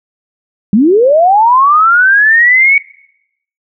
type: linear sweep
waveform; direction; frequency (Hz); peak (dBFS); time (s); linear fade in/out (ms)
sine; up; 186.6 to 2257; -4; 0.73-2.78; 2
effects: noise-tail reverb RT60 0.8 s tail -22 dB re dry